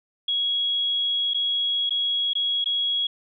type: tone with dropouts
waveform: sine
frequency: 3322 Hz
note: G#7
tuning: in tune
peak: -21 dBFS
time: 0.28-3.07 s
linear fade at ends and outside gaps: 5 ms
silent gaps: 1.336-1.344 / 1.895-1.906 / 2.334-2.352 / 2.643-2.658 s
effects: none